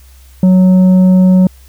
sine tone with tanh clipping, 185 Hz, F#3, in tune, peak -5 dBFS, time 0.43-1.47 s, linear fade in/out 2 ms, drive 6 dB, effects added 65 Hz sine -37 dBFS peak until 1.68 s + white hiss -47 dBFS RMS until 1.68 s

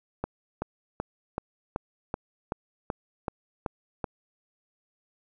click train, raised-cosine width 1 ms, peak -15 dBFS, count 11, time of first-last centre 0.24-4.042 s, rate 2.63 Hz, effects none

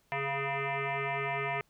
sine tone with frequency modulation, 695 Hz, F5, 9 cents flat, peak -30 dBFS, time 0.12-1.61 s, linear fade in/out 0 ms, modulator 277 Hz, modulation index 6.3, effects pink hiss -70 dBFS RMS until 1.69 s

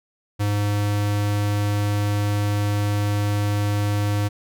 square tone, 103 Hz, G#2, 14 cents flat, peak -20 dBFS, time 0.39-4.29 s, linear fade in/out 20 ms, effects none

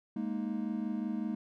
triangle chord, Ab suspended second, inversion none, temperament equal, 207.7 / 233.1 / 311.1 Hz, Ab3 / Bb3 / Eb4, 0 / 0 / 0 cents, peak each -34 / -34 / -37 dBFS, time 0.16-1.35 s, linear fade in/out 5 ms, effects none

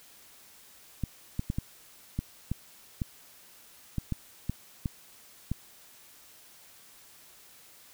clicks, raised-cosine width 5 ms, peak -17 dBFS, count 12, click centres 1.037 / 1.394 / 1.501 / 1.585 / 2.19 / 2.516 / 3.018 / 3.983 / 4.123 / 4.496 / 4.858 / 5.516 s, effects white hiss -55 dBFS RMS until 7.93 s

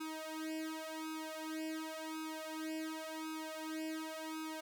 sawtooth tone with flanger, 316 Hz, D#4, 27 cents sharp, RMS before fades -43 dBFS, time 0-4.61 s, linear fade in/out 10 ms, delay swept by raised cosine 0.78 to 2.78 ms, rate 0.91 Hz, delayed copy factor +0.95, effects none

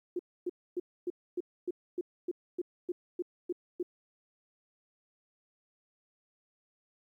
sine tone bursts, 355.2 Hz, F4, 29 cents sharp, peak -30 dBFS, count 13, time 0.16-3.829 s, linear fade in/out 5 ms, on 33 ms, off 270 ms, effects 12-bit

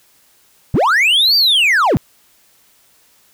triangle linear two-way sweep, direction up then down, 81 to 4739 to 81 Hz, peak -8 dBFS, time 0.74-1.97 s, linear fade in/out 0 ms, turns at 1.36 s, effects white hiss -53 dBFS RMS until 3.33 s

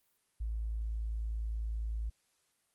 triangle tone with tanh clipping, 55 Hz, A1, in tune, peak -33 dBFS, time 0.4-2.1 s, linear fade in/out 10 ms, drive 4 dB, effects white hiss -75 dBFS RMS until 2.74 s + Opus 32 kbps

